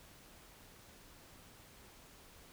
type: silence
effects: pink hiss -59 dBFS RMS until 2.52 s